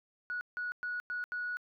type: tone bursts at uneven times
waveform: sine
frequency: 1463 Hz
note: F#6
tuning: 20 cents flat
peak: -33 dBFS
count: 5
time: 0.3-0.41 / 0.57-0.72 / 0.83-1 / 1.1-1.24 / 1.32-1.57 s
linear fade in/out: 0 ms
effects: tanh soft clip ceiling -29 dBFS